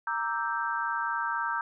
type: chord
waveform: sine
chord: E half-diminished seventh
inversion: second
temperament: equal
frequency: 932.3 / 1174.7 / 1318.5 / 1568 Hz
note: Bb5 / D6 / E6 / G6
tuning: 0 / 0 / 0 / 0 cents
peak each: -32 / -36 / -34 / -32 dBFS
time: 0.07-1.61 s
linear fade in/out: 2 ms
effects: none